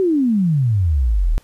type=exponential sweep; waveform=sine; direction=down; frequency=392 to 34.65 Hz; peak=-13 dBFS; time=0-1.38 s; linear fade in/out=0 ms; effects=pink hiss -53 dBFS RMS until 1.43 s + resampled to 32000 Hz